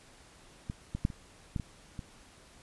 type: clicks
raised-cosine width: 5 ms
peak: -23 / -22 / -14 / -30 / -20 / -23 / -26 dBFS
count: 7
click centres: 0.699 / 0.95 / 1.051 / 1.102 / 1.562 / 1.598 / 1.992 s
effects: pink hiss -57 dBFS RMS until 2.62 s + resampled to 24000 Hz